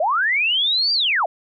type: linear two-way sweep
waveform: sine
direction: up then down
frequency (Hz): 571 to 4777 to 571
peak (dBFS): -16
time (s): 0-1.26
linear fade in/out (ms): 5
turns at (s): 0.93
effects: none